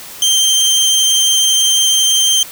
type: tone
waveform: 25% pulse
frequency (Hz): 3147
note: G7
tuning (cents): +6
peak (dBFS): -6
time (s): 0.22-2.43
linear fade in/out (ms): 2
effects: white hiss -32 dBFS RMS until 2.51 s